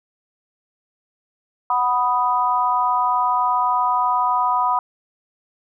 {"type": "chord", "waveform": "sine", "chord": "B major", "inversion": "second", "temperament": "equal", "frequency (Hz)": [740, 987.8, 1244.5], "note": ["F#5", "B5", "D#6"], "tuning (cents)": [0, 0, 0], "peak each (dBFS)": [-23, -18, -22], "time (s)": [1.7, 4.79], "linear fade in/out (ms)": 2, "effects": []}